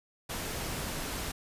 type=noise; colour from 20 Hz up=pink; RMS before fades=-36 dBFS; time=0.29-1.32 s; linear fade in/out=10 ms; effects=resampled to 32000 Hz